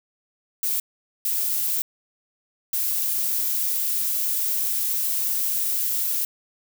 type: noise bursts at uneven times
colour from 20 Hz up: violet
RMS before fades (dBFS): -24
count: 3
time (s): 0.63-0.8 / 1.25-1.82 / 2.73-6.25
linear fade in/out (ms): 2
effects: none